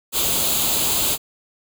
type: noise with comb filter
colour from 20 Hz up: white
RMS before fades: -20 dBFS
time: 0.12-1.18 s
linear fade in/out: 50 ms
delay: 0.27 ms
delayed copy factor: +0.65
effects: none